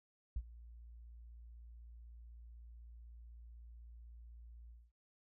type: tone with ADSR envelope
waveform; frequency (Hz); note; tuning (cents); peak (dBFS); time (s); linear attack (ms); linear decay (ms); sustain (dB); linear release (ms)
sine; 58; A#1; -8; -32; 0.36-4.92; 4; 52; -20; 220
effects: tanh soft clip ceiling -32 dBFS